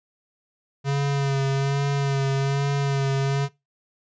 square tone with vibrato, 138.6 Hz, C#3, in tune, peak -21 dBFS, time 0.84-3.49 s, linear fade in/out 50 ms, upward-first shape sine, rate 1.2 Hz, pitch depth 28 cents each way, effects noise-tail reverb RT60 0.2 s tail -19 dB re dry + resampled to 16000 Hz

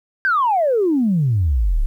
sine exponential sweep, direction down, 1615 to 30.87 Hz, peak -13 dBFS, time 0.25-1.86 s, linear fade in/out 0 ms, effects tanh soft clip ceiling -9 dBFS + 9-bit

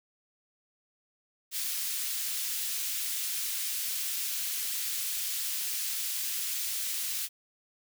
white high-pass noise, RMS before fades -33 dBFS, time 1.51-7.29 s, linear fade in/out 50 ms, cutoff 2500 Hz, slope 12 dB/octave, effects none

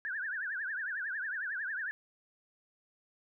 sine tone with vibrato, 1622 Hz, G#6, 41 cents flat, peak -34 dBFS, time 0.05-1.91 s, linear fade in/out 0 ms, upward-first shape triangle, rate 11 Hz, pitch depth 220 cents each way, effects none

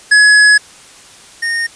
square tone pair in turn, 1688 / 1844.3 Hz, G#6 / A#6, +28 / -19 cents, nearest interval major second, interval 153 cents, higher second, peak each -5 / -15 dBFS, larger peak first, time 0.11-0.58 / 1.42-1.67 s, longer first, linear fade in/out 10 ms, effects white hiss -39 dBFS RMS until 1.75 s + resampled to 22050 Hz

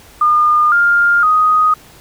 sine tone with pitch steps, 1214 / 1404 / 1248 Hz, D#6 / F6 / D#6, -43 / +9 / +5 cents, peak -8 dBFS, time 0.21-1.74 s, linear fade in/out 5 ms, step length 510 ms, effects pink hiss -42 dBFS RMS until 2 s

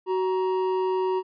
triangle tone pair together, 374.1 / 942.7 Hz, F#4 / A#5, +19 / +19 cents, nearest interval octave + major third, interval 1600 cents, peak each -21 / -27 dBFS, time 0.06-1.23 s, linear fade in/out 50 ms, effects resampled to 11025 Hz

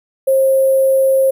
sine tone with sample-and-hold, 534 Hz, C5, 35 cents sharp, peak -9 dBFS, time 0.27-1.31 s, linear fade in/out 10 ms, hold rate 11025 Hz, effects none

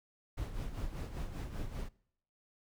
brown noise with tremolo, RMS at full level -37 dBFS, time 0.37-1.89 s, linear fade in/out 10 ms, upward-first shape sine, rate 5.1 Hz, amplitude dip 60%, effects noise-tail reverb RT60 0.7 s tail -24 dB re dry

